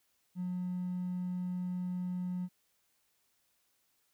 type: tone with hard clipping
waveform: triangle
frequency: 180.5 Hz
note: F#3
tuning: 43 cents flat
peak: -34 dBFS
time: 0.35-2.49 s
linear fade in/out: 50 ms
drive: 4 dB
effects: white hiss -75 dBFS RMS until 4.13 s